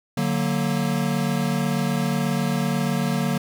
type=chord; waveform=square; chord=D augmented; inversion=none; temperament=equal; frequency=146.83 / 185 / 233.1 Hz; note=D3 / F#3 / A#3; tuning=0 / 0 / 0 cents; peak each=-26 dBFS; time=0.17-3.38 s; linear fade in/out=5 ms; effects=none